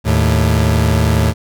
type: tone pair together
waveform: 30% pulse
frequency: 78.07 / 110 Hz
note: D#2 / A2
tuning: +6 / 0 cents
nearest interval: tritone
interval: 594 cents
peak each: -11 dBFS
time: 0.04-1.34 s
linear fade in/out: 50 ms
effects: none